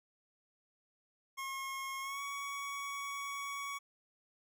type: tone with pitch glide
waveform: 25% pulse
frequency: 1080 to 1122.6 Hz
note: C#6 to C#6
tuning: -45 to +22 cents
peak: -35 dBFS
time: 1.37-3.79 s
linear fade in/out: 20 ms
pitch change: +67 cents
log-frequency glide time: 2.01-2.21 s
effects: none